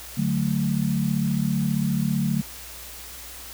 sine chord, D major, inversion none, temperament equal, 146.83 / 185 / 220 Hz, D3 / F#3 / A3, 0 / 0 / 0 cents, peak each -25 dBFS, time 0.17-2.42 s, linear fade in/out 10 ms, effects added 60 Hz sine -46 dBFS peak until 3.53 s + white hiss -40 dBFS RMS until 3.53 s

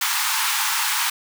pink high-pass noise, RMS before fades -22 dBFS, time 0.01-1.1 s, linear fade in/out 5 ms, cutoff 830 Hz, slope 96 dB/octave, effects none

